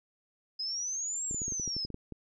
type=exponential two-way sweep; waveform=sine; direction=up then down; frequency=5020 to 7650 to 5020 Hz; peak=-32 dBFS; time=0.59-1.86 s; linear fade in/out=10 ms; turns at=1.25 s
type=clicks; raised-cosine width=3 ms; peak=-28 dBFS; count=12; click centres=1.311 / 1.345 / 1.418 / 1.481 / 1.522 / 1.598 / 1.677 / 1.766 / 1.85 / 1.903 / 1.944 / 2.123 s
effects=none